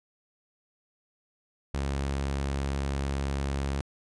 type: tone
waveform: sawtooth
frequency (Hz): 69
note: C#2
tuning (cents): -7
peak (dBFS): -24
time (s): 1.74-3.81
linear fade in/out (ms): 0
effects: resampled to 22050 Hz